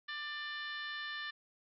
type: harmonic tone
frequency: 593 Hz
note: D5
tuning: 17 cents sharp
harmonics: 2 / 3 / 4 / 5 / 6 / 7 / 8 / 9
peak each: -48 / -41 / -55 / -49 / -48 / -52 / -61 / -62 dBFS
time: 0.08-1.31 s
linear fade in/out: 10 ms
effects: none